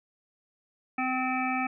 harmonic tone, 257.4 Hz, C4, 28 cents flat, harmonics 1 / 3 / 5 / 7 / 9 / 10, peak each -31 / -31 / -34 / -39 / -33 / -39 dBFS, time 0.98-1.67 s, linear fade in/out 5 ms, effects none

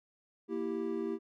triangle chord, E diminished, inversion second, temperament equal, 233.1 / 329.6 / 392 Hz, Bb3 / E4 / G4, 0 / 0 / 0 cents, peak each -37 / -35 / -34 dBFS, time 0.48-1.19 s, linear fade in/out 50 ms, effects none

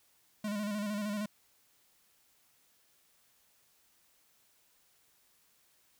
square tone with vibrato, 207.7 Hz, G#3, in tune, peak -34 dBFS, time 0.44-1.26 s, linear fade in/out 5 ms, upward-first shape square, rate 13 Hz, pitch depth 42 cents each way, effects white hiss -69 dBFS RMS until 5.99 s

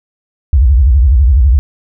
sine tone with vibrato, 65.1 Hz, C2, 8 cents flat, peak -4 dBFS, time 0.53-1.59 s, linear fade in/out 0 ms, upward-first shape sine, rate 12 Hz, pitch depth 280 cents each way, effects none

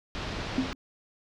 pink low-pass noise, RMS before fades -35 dBFS, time 0.15-0.73 s, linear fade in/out 0 ms, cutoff 4900 Hz, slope 24 dB/octave
sine tone with exponential decay, 261.6 Hz, C4, in tune, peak -19 dBFS, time 0.58-0.75 s, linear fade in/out 1 ms, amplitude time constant 36 ms
effects none

